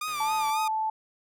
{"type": "tone with vibrato", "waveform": "sawtooth", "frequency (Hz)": 1204, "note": "D6", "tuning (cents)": 43, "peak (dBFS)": -26, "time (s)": [0.01, 0.68], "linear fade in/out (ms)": 5, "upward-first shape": "sine", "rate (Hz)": 3.7, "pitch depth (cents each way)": 72}
{"type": "click train", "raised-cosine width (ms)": 0.3, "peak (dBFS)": -31, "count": 58, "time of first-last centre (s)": [0.08, 0.499], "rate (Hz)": 136}
{"type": "tone", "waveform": "sine", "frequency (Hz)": 875, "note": "A5", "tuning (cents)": -10, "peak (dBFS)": -25, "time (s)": [0.2, 0.9], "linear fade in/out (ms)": 5}
{"effects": []}